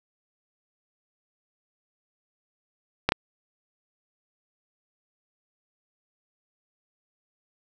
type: clicks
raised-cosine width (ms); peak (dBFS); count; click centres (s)
0.3; -4; 2; 3.09 / 3.121
effects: none